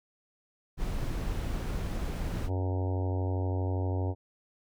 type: noise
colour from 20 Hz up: brown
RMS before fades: -32 dBFS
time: 0.77-2.5 s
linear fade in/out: 50 ms
type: harmonic tone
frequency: 92.5 Hz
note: F#2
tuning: in tune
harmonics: 1 / 3 / 4 / 5 / 6 / 7 / 8 / 9 / 10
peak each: -28 / -38 / -40 / -42 / -44 / -45 / -46 / -47 / -48 dBFS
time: 2.46-4.15 s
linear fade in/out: 50 ms
effects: none